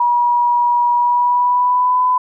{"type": "tone with pitch glide", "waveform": "sine", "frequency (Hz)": [963, 1003.3], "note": ["B5", "B5"], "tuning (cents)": [-44, 27], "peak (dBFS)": -11, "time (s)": [0, 2.18], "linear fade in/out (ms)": 5, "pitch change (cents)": 71, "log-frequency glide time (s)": [0.94, 2.03], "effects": []}